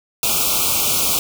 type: band-stop noise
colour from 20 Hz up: white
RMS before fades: -18 dBFS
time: 0.23-1.19 s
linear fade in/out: 2 ms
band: 1400 to 2300 Hz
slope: 96 dB/octave
effects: none